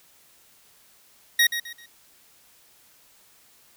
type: tone with echo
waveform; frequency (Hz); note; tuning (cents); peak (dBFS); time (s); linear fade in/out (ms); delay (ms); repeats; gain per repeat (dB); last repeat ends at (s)
25% pulse; 1882; A#6; +16; -12; 1.39-1.47; 5; 130; 3; -10; 1.86
effects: white hiss -57 dBFS RMS until 3.76 s